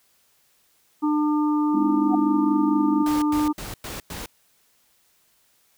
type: harmonic tone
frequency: 300.2 Hz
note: D4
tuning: 38 cents sharp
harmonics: 1 / 3 / 4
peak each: -19 / -29 / -31 dBFS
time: 1.02-3.53 s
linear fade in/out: 20 ms
type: chord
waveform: sine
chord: Ab augmented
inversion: none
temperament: just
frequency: 207.7 / 259.6 / 324.5 Hz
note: Ab3 / C4 / E4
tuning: 0 / -13 / -27 cents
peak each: -27 dBFS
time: 1.73-3.04 s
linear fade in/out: 20 ms
type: tone with exponential growth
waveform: sine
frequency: 740 Hz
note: F#5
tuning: in tune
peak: -18 dBFS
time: 2.07-2.15 s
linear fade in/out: 5 ms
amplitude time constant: 16 ms
type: noise bursts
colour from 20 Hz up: pink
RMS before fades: -34 dBFS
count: 5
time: 3.06-4.26 s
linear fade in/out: 2 ms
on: 160 ms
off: 100 ms
effects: white hiss -63 dBFS RMS until 5.77 s